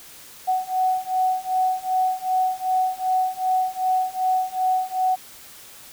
sine beating tone pair, 744 / 746.6 Hz, F#5 / F#5, +9 / +15 cents, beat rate 2.6 Hz, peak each -23 / -22 dBFS, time 0.47-5.16 s, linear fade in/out 20 ms, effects white hiss -44 dBFS RMS until 5.92 s

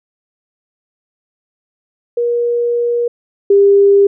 sine tone pair in turn, 476.4 / 399.7 Hz, A#4 / G4, +38 / +34 cents, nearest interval minor third, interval 304 cents, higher first, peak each -12 / -5 dBFS, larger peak second, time 2.17-3.08 / 3.5-4.07 s, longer first, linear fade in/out 5 ms, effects none

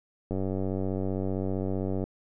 click train, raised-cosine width 2 ms, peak -18 dBFS, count 166, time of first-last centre 0.31-2.04 s, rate 95.4 Hz, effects none

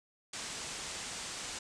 white low-pass noise, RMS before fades -42 dBFS, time 0.33-1.59 s, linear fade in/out 5 ms, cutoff 8700 Hz, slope 48 dB/octave, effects none

